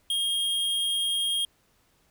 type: tone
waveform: square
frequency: 3242 Hz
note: G#7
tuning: 42 cents flat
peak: -25 dBFS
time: 0.1-1.45 s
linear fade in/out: 2 ms
effects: pink hiss -66 dBFS RMS until 2.1 s